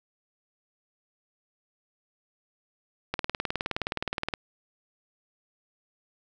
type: click train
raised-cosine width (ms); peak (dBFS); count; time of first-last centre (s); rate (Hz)
0.3; -12; 24; 3.14-4.338; 19.2
effects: none